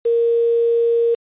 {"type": "tone with quantisation", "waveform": "sine", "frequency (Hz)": 466.2, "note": "A#4", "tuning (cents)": 0, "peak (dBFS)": -13, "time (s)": [0.05, 1.15], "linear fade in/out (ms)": 10, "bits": 6, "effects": ["resampled to 8000 Hz"]}